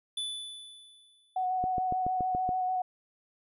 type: tone with exponential decay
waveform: square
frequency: 3483 Hz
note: A7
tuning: 18 cents flat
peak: -31 dBFS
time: 0.17-1.46 s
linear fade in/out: 5 ms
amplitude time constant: 280 ms
type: tone with vibrato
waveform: sine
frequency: 740 Hz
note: F#5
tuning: in tune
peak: -27 dBFS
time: 1.36-2.82 s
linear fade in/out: 5 ms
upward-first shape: square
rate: 6.8 Hz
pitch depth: 14 cents each way
type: click train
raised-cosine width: 2 ms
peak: -22 dBFS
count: 7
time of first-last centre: 1.64-2.491 s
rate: 7.05 Hz
effects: resampled to 32000 Hz